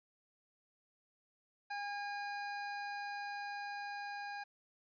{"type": "tone with level ramp", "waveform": "25% pulse", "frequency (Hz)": 814, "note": "G#5", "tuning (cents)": -35, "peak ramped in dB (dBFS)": [-35, -38], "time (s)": [1.7, 4.44], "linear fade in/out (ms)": 10, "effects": ["resampled to 11025 Hz", "12-bit"]}